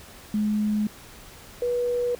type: tone pair in turn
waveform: sine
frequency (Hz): 211.2 / 486.3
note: G#3 / B4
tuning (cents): +29 / -27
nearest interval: octave + major second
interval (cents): 1444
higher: second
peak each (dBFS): -21 / -22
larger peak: first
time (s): 0.34-0.87 / 1.62-2.15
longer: neither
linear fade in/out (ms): 2
effects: pink hiss -46 dBFS RMS until 2.19 s